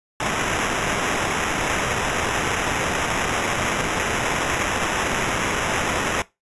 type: noise with sample-and-hold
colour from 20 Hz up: violet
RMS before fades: -23 dBFS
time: 0.2-6.22 s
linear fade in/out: 2 ms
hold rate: 4410 Hz
effects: noise-tail reverb RT60 0.2 s tail -19 dB re dry + resampled to 24000 Hz